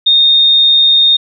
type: tone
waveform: sine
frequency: 3679 Hz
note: A#7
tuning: 24 cents flat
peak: -5 dBFS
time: 0.06-1.17 s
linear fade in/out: 10 ms
effects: none